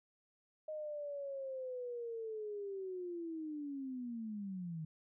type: linear sweep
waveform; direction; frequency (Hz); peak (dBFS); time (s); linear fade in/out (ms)
sine; down; 622.3 to 153.9; -40; 0.68-4.85; 5
effects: none

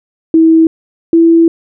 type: tone pair in turn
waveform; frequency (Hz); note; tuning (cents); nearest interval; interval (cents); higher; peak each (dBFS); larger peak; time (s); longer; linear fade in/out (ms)
sine; 324 / 331.8; E4 / E4; -30 / +11; unison; 41; second; -3; neither; 0.34-0.67 / 1.13-1.48; second; 2
effects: none

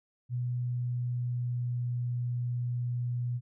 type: tone with pitch glide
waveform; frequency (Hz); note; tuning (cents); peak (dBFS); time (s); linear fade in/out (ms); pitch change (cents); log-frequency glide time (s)
sine; 123 to 121.94; B2 to B2; -7 to -22; -29; 0.29-3.41; 50; -15; 0.49-1.91
effects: none

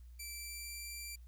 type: tone with pitch glide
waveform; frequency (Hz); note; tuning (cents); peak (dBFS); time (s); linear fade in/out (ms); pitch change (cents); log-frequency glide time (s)
10% pulse; 2331 to 2353; D7 to D7; -14 to +3; -35; 0.19-1.16; 10; +17; 0.3-0.88
effects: added 60 Hz sine -51 dBFS peak until 1.27 s + white hiss -75 dBFS RMS until 1.27 s

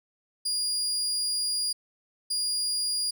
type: tone bursts at uneven times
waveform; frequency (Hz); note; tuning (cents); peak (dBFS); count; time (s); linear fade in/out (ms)
30% pulse; 4845; D#8; -47; -23; 2; 0.45-1.73 / 2.3-3.11; 10
effects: none

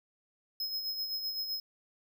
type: tone with tremolo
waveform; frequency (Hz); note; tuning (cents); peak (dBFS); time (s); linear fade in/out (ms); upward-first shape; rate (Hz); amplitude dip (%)
square; 5130; E8; -48; -32; 0.6-1.6; 2; sine; 7.8; 50
effects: none

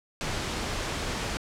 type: noise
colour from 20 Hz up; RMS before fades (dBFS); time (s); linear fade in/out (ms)
pink; -31; 0.21-1.37; 0
effects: low-pass 7000 Hz 12 dB/octave

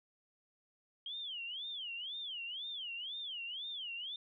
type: tone with vibrato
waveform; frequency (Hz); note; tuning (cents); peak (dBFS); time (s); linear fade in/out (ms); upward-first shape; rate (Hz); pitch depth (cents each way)
sine; 3157; G7; +12; -40; 1.06-4.16; 2; sine; 2; 250
effects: none

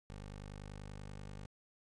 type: tone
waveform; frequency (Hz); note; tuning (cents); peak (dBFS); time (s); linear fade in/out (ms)
15% pulse; 50.3; G1; +45; -40; 0.1-1.46; 0
effects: resampled to 22050 Hz

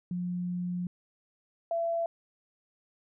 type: tone pair in turn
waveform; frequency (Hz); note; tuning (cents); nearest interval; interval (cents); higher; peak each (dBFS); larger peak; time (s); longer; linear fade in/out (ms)
sine; 178 / 672; F3 / E5; +33 / +33; octave + major seventh; 2300; second; -30 / -27; second; 0.11-0.87 / 1.71-2.06; first; 2
effects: none

